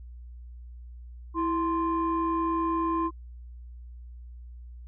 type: tone pair together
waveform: sine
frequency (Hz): 329.2 / 1044.3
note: E4 / C6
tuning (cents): -2 / -4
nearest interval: octave + minor sixth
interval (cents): 1998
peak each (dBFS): -26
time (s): 1.34-3.11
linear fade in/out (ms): 50
effects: tanh soft clip ceiling -19 dBFS + added 60 Hz sine -41 dBFS peak until 4.87 s